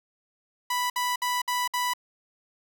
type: tone bursts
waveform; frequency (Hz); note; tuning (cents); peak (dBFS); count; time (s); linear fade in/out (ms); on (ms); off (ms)
sawtooth; 987.8; B5; 0; -21; 5; 0.7-1.936; 5; 200; 59
effects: none